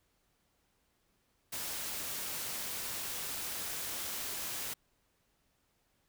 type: noise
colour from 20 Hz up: white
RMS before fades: -39 dBFS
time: 1.52-4.74 s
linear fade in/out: 10 ms
effects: pink hiss -75 dBFS RMS until 6.08 s